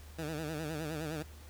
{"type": "tone with vibrato", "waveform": "15% pulse", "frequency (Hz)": 155.56, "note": "D#3", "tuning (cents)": 0, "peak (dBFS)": -30, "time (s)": [0.18, 1.23], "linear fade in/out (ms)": 10, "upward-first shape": "sine", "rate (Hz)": 9.7, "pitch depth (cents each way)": 98, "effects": ["added 75 Hz sine -49 dBFS peak until 1.49 s", "pink hiss -57 dBFS RMS until 1.49 s"]}